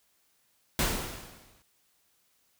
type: noise with exponential decay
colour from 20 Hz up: pink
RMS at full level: -25 dBFS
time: 0.79-1.62 s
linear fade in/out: 1 ms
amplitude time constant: 180 ms
effects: white hiss -70 dBFS RMS until 2.59 s